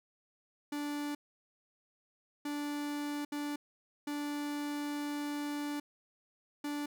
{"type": "tone bursts at uneven times", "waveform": "45% pulse", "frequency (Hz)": 292, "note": "D4", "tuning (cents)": -10, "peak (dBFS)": -35, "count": 5, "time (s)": [[0.72, 1.15], [2.45, 3.25], [3.32, 3.56], [4.07, 5.8], [6.64, 6.86]], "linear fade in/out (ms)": 5, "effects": []}